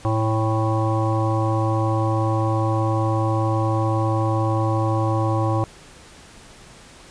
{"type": "harmonic tone with a mistuned harmonic", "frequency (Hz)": 110, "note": "A2", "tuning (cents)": 0, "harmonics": [1, 3, 5, 7, 9, 10], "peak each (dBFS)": [-20, -25, -27, -28, -30, -30], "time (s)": [0.05, 5.64], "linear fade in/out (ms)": 0, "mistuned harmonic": 7, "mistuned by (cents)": 33, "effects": ["pink hiss -45 dBFS RMS until 7.1 s", "resampled to 22050 Hz"]}